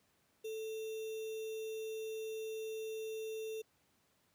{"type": "tone with sample-and-hold", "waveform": "sine", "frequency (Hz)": 440, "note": "A4", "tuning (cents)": 0, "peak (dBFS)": -39, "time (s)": [0.44, 3.62], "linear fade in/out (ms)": 10, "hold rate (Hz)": 3150, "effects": ["pink hiss -74 dBFS RMS until 4.34 s", "high-pass 100 Hz 12 dB/octave"]}